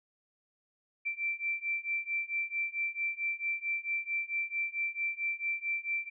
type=beating tone pair; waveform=sine; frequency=2342 / 2346.5 Hz; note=D7 / D7; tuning=-5 / -2 cents; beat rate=4.5 Hz; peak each=-35 / -34 dBFS; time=1.05-6.1 s; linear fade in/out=20 ms; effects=none